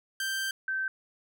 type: tone pair in turn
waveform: sawtooth / sine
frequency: 1568 / 1549.1 Hz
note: G6 / G6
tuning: 0 / -21 cents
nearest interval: unison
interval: 21 cents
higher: first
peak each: -26 / -28 dBFS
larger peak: first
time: 0.2-0.51 / 0.68-0.88 s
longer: first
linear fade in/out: 2 ms
effects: none